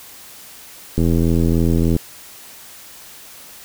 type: click train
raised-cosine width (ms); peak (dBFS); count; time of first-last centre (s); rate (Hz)
3; -5; 83; 0.98-1.964; 83.3
effects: white hiss -40 dBFS RMS until 3.64 s